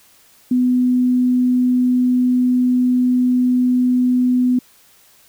sine tone, 250 Hz, B3, 21 cents sharp, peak -12 dBFS, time 0.51-4.59 s, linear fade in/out 5 ms, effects white hiss -51 dBFS RMS until 5.28 s

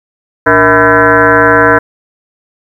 sine tone with frequency modulation, 1000 Hz, B5, 21 cents sharp, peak -3 dBFS, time 0.46-1.79 s, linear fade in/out 10 ms, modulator 177 Hz, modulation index 4.1, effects 7-bit

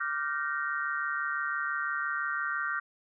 sine chord, G minor seventh, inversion second, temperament equal with one note detuned, 1174.7 / 1396.9 / 1542.8 / 1864.7 Hz, D6 / F6 / G6 / Bb6, 0 / 0 / -28 / 0 cents, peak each -36 / -33 / -34 / -38 dBFS, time 0-2.8 s, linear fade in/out 10 ms, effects none

